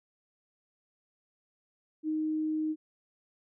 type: tone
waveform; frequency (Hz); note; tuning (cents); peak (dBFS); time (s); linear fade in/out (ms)
sine; 311.1; D#4; 0; -28; 2.03-2.76; 50
effects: none